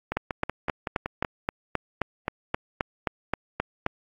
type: two click trains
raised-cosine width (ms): 0.5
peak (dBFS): -13 / -9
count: 7 / 15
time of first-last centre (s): 0.12-1.248 / 0.17-3.864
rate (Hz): 5.32 / 3.79
effects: AAC 64 kbps